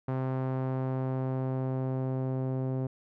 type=tone with low-pass filter sweep; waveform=sawtooth; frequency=130.81 Hz; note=C3; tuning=in tune; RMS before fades=-31 dBFS; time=0.08-2.87 s; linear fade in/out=5 ms; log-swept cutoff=1100 to 550 Hz; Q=0.93; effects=none